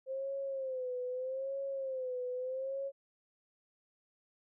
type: tone with vibrato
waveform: sine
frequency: 523.3 Hz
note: C5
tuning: in tune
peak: -35 dBFS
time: 0.06-2.92 s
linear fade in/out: 50 ms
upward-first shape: sine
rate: 0.8 Hz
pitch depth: 84 cents each way
effects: none